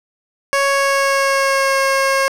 15% pulse tone with pitch glide, 554.4 to 541.4 Hz, C#5 to C#5, 0 to -41 cents, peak -7 dBFS, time 0.53-2.28 s, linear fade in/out 0 ms, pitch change -41 cents, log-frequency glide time 0.66-1.78 s, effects low-pass 10000 Hz 12 dB/octave + 7-bit

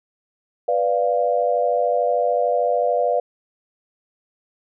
sine chord, B diminished, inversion none, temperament equal, 493.9 / 587.3 / 698.5 Hz, B4 / D5 / F5, 0 / 0 / 0 cents, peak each -21 dBFS, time 0.68-3.2 s, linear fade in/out 5 ms, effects none

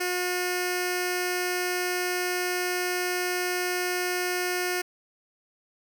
10% pulse tone with notch filter, 360 Hz, F#4, 47 cents flat, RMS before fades -28 dBFS, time 0-4.82 s, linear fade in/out 10 ms, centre 960 Hz, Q 1.2, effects none

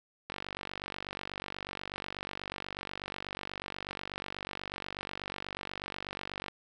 click train, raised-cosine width 0.3 ms, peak -21 dBFS, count 299, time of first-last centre 0.3-6.483 s, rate 48.2 Hz, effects none

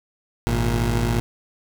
20% pulse tone pair together, 51.78 / 117.5 Hz, G#1 / A#2, -4 / +14 cents, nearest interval octave + major second, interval 1418 cents, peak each -17 dBFS, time 0.47-1.2 s, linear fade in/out 0 ms, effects none

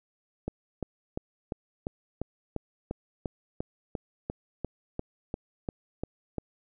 click train, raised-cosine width 2 ms, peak -18 dBFS, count 18, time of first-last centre 0.48-6.383 s, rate 2.88 Hz, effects none

